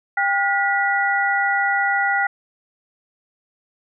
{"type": "tone cluster", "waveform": "sine", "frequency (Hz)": [796, 1436, 1950], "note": ["G5", "F6", "B6"], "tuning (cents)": [26, 48, -23], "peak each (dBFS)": -21, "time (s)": [0.17, 2.27], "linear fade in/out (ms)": 5, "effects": []}